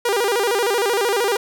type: tone with vibrato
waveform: sawtooth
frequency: 436.7 Hz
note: A4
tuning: 13 cents flat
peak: -13 dBFS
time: 0.05-1.37 s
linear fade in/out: 5 ms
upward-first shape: square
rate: 13 Hz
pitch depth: 160 cents each way
effects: none